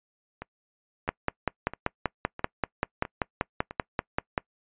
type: two click trains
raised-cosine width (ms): 0.5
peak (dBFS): -9 / -21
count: 18 / 6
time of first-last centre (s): 1.09-4.378 / 0.42-3.709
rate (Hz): 5.17 / 1.52
effects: noise-tail reverb RT60 0.1 s tail -25 dB re dry + resampled to 8000 Hz